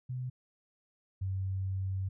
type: tone pair in turn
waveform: sine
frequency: 126.7 / 95.36 Hz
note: B2 / G2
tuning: +45 / -47 cents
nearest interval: perfect fourth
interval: 492 cents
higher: first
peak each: -34 / -31 dBFS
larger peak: second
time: 0.09-0.3 / 1.21-2.09 s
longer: second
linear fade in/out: 10 ms
effects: none